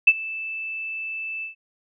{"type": "tone with ADSR envelope", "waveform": "sine", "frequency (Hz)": 2637, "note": "E7", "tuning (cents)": 0, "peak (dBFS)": -7, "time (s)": [0.07, 1.55], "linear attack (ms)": 8, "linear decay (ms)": 46, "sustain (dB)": -21, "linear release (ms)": 120, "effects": []}